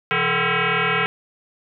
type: tone with frequency modulation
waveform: sine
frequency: 466.2 Hz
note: A#4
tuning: in tune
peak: -17 dBFS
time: 0.11-1.06 s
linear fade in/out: 0 ms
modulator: 298 Hz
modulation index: 7.9
effects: none